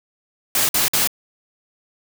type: noise bursts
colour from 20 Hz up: white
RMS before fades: -18 dBFS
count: 3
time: 0.55-1.074 s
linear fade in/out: 2 ms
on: 140 ms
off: 52 ms
effects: none